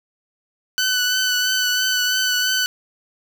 15% pulse tone with vibrato, 1500 Hz, F#6, 23 cents sharp, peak -11 dBFS, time 0.78-2.66 s, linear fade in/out 0 ms, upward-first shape triangle, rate 3 Hz, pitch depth 26 cents each way, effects 7-bit

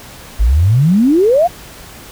sine exponential sweep, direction up, 49 to 740 Hz, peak -7 dBFS, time 0.39-1.48 s, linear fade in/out 20 ms, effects pink hiss -35 dBFS RMS until 2.11 s

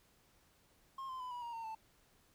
triangle tone with pitch steps, 1070 / 1036.5 / 1004.1 / 972.7 / 942.3 / 912.8 / 884.3 Hz, C6 / C6 / B5 / B5 / A#5 / A#5 / A5, +38 / -17 / +28 / -27 / +18 / -37 / +8 cents, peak -40 dBFS, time 0.98-1.75 s, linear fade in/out 5 ms, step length 110 ms, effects pink hiss -70 dBFS RMS until 2.34 s

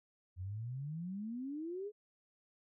sine exponential sweep, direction up, 87 to 430 Hz, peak -39 dBFS, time 0.36-1.92 s, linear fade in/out 50 ms, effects none

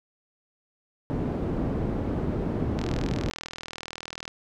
white low-pass noise, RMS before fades -28 dBFS, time 1.1-3.3 s, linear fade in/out 0 ms, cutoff 300 Hz, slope 12 dB/octave
click train, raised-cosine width 0.2 ms, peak -17 dBFS, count 61, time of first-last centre 2.79-4.279 s, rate 40.3 Hz
effects none

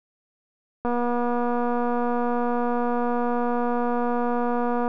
click train, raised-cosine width 1 ms, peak -13 dBFS, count 972, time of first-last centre 0.85-4.879 s, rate 241 Hz, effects none

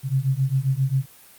sine beating tone pair, 130.3 / 137.8 Hz, C3 / C#3, -7 / -10 cents, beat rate 7.5 Hz, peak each -22 dBFS, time 0.03-1.06 s, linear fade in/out 50 ms, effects white hiss -49 dBFS RMS until 1.38 s + Opus 32 kbps

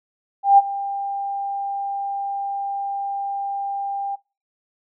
sine tone with ADSR envelope, 796 Hz, G5, 26 cents sharp, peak -6 dBFS, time 0.43-4.16 s, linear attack 150 ms, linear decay 29 ms, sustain -17 dB, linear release 15 ms, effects noise-tail reverb RT60 0.3 s tail -23 dB re dry

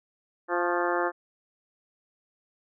harmonic tone with a mistuned harmonic, 174.61 Hz, F3, in tune, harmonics 2 / 3 / 4 / 5 / 6 / 7 / 8 / 9 / 10, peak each -29 / -31 / -32 / -33 / -34 / -34 / -35 / -36 / -36 dBFS, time 0.48-1.12 s, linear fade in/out 50 ms, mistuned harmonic 6, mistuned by +42 cents, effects none

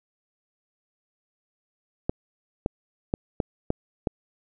clicks, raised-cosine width 2 ms, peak -10 dBFS, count 6, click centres 2.095 / 2.661 / 3.139 / 3.402 / 3.704 / 4.072 s, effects none

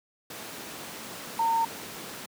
sine tone in noise, 913 Hz, A#5, 36 cents flat, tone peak -22 dBFS, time 1.39-1.65 s, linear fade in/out 5 ms, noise pink, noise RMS -39 dBFS, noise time 0.3-2.26 s, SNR +14 dB, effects high-pass 200 Hz 12 dB/octave

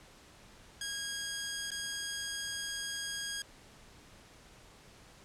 10% pulse tone with dropouts, 1636 Hz, G#6, 26 cents flat, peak -27 dBFS, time 0.81-3.42 s, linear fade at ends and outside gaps 2 ms, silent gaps 1.705-1.716 s, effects pink hiss -57 dBFS RMS until 5.24 s + low-pass 9000 Hz 12 dB/octave

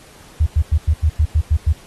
sine tone bursts, 76.9 Hz, D#2, 20 cents flat, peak -10 dBFS, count 9, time 0.4-1.729 s, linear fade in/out 10 ms, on 65 ms, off 93 ms, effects pink hiss -45 dBFS RMS until 1.86 s + AAC 32 kbps

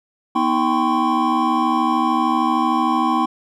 triangle tone cluster, 242.6 / 316.1 / 782 / 1023 / 1096 Hz, B3 / D#4 / G5 / C6 / C#6, -31 / +27 / -4 / -39 / -20 cents, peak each -20 dBFS, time 0.35-3.26 s, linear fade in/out 10 ms, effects none

